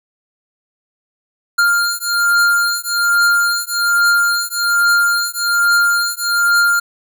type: beating tone pair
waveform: square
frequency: 1400 / 1401.2 Hz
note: F6 / F6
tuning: +4 / +5 cents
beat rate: 1.2 Hz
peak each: -16 dBFS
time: 1.58-6.8 s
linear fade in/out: 10 ms
effects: none